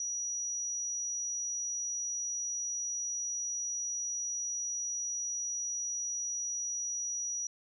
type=tone; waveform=sine; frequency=5820 Hz; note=F#8; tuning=29 cents flat; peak=-33 dBFS; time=0-7.47 s; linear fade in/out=2 ms; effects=none